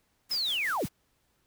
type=noise with tremolo; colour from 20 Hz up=white; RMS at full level=-42 dBFS; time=0.29-0.89 s; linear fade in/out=20 ms; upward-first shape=sine; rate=5.6 Hz; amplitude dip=55%
type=linear sweep; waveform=sine; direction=down; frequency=5250 to 73.42 Hz; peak=-27 dBFS; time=0.31-0.86 s; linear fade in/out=5 ms
effects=pink hiss -72 dBFS RMS until 1.46 s